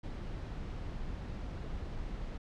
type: noise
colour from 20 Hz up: brown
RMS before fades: -40 dBFS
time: 0.03-2.38 s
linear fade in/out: 10 ms
effects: low-pass 5000 Hz 12 dB/octave